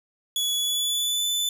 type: tone with pitch glide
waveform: sawtooth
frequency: 3392 to 3506 Hz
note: G#7 to A7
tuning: +36 to -7 cents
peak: -20 dBFS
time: 0.36-1.49 s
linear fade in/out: 2 ms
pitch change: +57 cents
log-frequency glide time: 0.56-1.26 s
effects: none